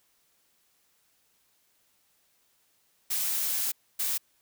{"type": "noise bursts at uneven times", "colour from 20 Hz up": "blue", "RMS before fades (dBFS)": -29, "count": 2, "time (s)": [[3.1, 3.72], [3.99, 4.18]], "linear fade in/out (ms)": 10, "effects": ["white hiss -69 dBFS RMS until 4.41 s"]}